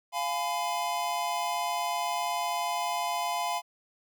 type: chord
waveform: square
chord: F diminished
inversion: none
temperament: just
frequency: 698.5 / 838.1 / 1005.8 Hz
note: F5 / Ab5 / Cb6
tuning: 0 / +16 / +31 cents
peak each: -33 / -35 / -33 dBFS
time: 0.12-3.62 s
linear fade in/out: 50 ms
effects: none